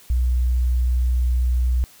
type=tone; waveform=sine; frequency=61.74 Hz; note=B1; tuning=in tune; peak=-16 dBFS; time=0.1-1.84 s; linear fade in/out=0 ms; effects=white hiss -49 dBFS RMS until 2 s